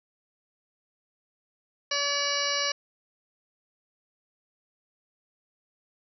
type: harmonic tone with a mistuned harmonic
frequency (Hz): 571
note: D5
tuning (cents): -49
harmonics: 1 / 2 / 3 / 4 / 5 / 7 / 8 / 9 / 10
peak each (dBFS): -34 / -34 / -34 / -34 / -34 / -34 / -34 / -34 / -34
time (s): 1.91-2.72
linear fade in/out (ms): 5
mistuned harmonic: 5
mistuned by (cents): +20
effects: none